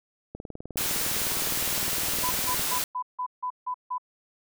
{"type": "click train", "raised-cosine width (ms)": 2, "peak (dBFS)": -24, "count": 45, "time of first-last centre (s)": [0.35, 2.595], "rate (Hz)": 19.6}
{"type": "noise", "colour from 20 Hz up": "white", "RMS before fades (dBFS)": -28, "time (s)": [0.77, 2.84], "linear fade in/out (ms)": 2}
{"type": "tone bursts", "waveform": "sine", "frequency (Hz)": 1000, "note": "B5", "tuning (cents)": 21, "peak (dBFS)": -27, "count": 8, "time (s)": [2.23, 3.982], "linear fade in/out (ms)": 10, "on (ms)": 79, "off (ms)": 160}
{"effects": []}